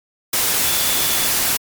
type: tone in noise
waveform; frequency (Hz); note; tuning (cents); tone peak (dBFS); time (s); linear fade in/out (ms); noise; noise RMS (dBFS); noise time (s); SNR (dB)
sine; 3462; A7; -29; -27; 0.63-1.27; 5; white; -18; 0.33-1.57; -12
effects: MP3 96 kbps